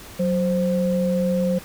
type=tone pair together; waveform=sine; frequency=184.8 / 523.3 Hz; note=F#3 / C5; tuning=-2 / 0 cents; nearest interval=octave + tritone; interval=1802 cents; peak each=-20 / -22 dBFS; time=0.19-1.59 s; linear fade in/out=10 ms; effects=pink hiss -41 dBFS RMS until 1.64 s